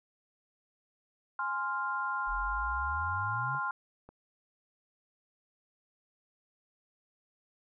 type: chord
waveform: sine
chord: F minor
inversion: first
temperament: equal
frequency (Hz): 830.6 / 1046.5 / 1396.9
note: Ab5 / C6 / F6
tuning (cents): 0 / 0 / 0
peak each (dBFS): -39 / -34 / -34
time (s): 1.39-3.71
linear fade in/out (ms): 2
type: exponential sweep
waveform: sine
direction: up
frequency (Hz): 41.2 to 144.2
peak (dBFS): -37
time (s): 2.26-3.6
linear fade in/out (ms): 50
type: clicks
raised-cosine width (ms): 1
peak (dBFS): -37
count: 2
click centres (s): 3.548 / 4.09
effects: none